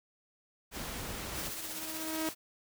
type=noise; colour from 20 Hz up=pink; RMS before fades=-40 dBFS; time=0.71-1.52 s; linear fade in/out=50 ms
type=tone with exponential growth; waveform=sawtooth; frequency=317.8 Hz; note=D#4; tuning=37 cents sharp; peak=-27 dBFS; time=1.09-2.29 s; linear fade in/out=1 ms; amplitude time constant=260 ms
type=noise with tremolo; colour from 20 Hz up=white; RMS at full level=-39 dBFS; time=1.32-2.35 s; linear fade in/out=50 ms; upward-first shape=sine; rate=16 Hz; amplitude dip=35%
effects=none